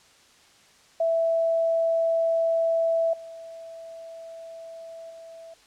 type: tone with level steps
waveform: sine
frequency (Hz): 660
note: E5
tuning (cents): +2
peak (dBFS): -20 / -38 / -41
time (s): 1-5.54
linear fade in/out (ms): 5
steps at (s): 3.13 / 5.1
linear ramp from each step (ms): 5
effects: white hiss -56 dBFS RMS until 5.66 s + low-pass 7000 Hz 12 dB/octave